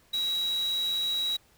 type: tone in noise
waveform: sine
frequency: 3868 Hz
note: B7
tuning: 37 cents flat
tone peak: -26 dBFS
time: 0.13-1.37 s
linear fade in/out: 10 ms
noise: white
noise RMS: -43 dBFS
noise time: 0.13-1.37 s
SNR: +14 dB
effects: pink hiss -62 dBFS RMS until 1.57 s